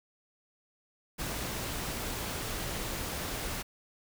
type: noise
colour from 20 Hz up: pink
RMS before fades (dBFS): -36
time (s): 1.18-3.63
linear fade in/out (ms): 20
effects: none